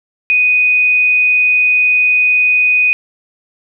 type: tone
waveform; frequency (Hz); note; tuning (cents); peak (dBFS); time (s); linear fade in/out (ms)
sine; 2489; D#7; 0; -8; 0.3-2.93; 0
effects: none